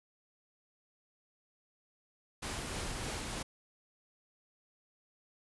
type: noise with tremolo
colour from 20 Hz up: pink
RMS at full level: -38 dBFS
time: 2.42-3.43 s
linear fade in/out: 10 ms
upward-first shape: triangle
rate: 3.3 Hz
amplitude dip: 25%
effects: resampled to 24000 Hz